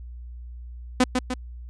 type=tone with echo; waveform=sawtooth; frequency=252.8 Hz; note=B3; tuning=41 cents sharp; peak=-11 dBFS; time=1-1.04 s; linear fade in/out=5 ms; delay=150 ms; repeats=2; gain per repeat=-5 dB; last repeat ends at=1.34 s; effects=added 60 Hz sine -36 dBFS peak until 1.69 s + resampled to 22050 Hz